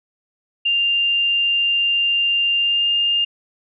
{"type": "tone with pitch glide", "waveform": "sine", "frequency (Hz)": [2794, 2812], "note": ["F7", "F7"], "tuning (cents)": [0, 11], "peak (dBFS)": -15, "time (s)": [0.65, 3.25], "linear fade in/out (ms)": 10, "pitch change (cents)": 11, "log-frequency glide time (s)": [2.58, 2.87], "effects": []}